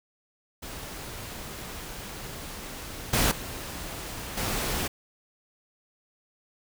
pink noise with level steps, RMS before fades -39 / -23 / -37 / -29 dBFS, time 0.62-4.88 s, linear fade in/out 10 ms, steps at 3.13 / 3.31 / 4.37 s, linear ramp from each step 5 ms, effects none

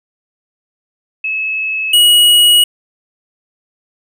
sine / square tone pair in turn, 2589 / 2906 Hz, E7 / F#7, -32 / -32 cents, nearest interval major second, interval 200 cents, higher second, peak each -15 / -6 dBFS, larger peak second, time 1.24-1.93 / 1.93-2.64 s, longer second, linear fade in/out 5 ms, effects none

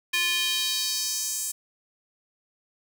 square tone with high-pass filter sweep, 349.2 Hz, F4, in tune, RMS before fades -27 dBFS, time 0.13-1.52 s, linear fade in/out 10 ms, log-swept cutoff 2300 to 8000 Hz, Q 2.2, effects none

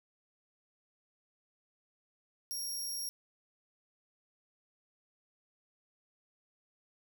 20% pulse tone, 5590 Hz, F8, 1 cent sharp, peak -31 dBFS, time 2.51-3.09 s, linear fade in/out 0 ms, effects none

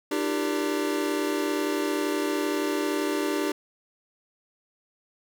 square tone cluster, 301 / 338.8 / 391.4 / 464.4 / 582 Hz, D4 / E4 / G4 / A#4 / D5, +43 / +48 / -3 / -7 / -16 cents, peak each -29 / -35 / -30 / -37 / -36 dBFS, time 0.11-3.52 s, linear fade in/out 5 ms, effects none

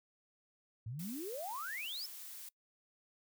sine exponential sweep, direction up, 103.83 to 5420 Hz, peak -40 dBFS, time 0.86-2.06 s, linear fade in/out 5 ms
blue noise, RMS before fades -49 dBFS, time 0.99-2.49 s, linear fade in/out 5 ms
effects noise-tail reverb RT60 0.1 s tail -23 dB re dry

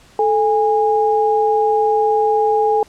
sine tone pair together, 436.8 / 820.5 Hz, A4 / G#5, -13 / -21 cents, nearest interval major seventh, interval 1092 cents, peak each -15 dBFS, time 0.19-2.83 s, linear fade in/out 2 ms, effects pink hiss -48 dBFS RMS until 2.88 s + low-pass 9000 Hz 12 dB/octave

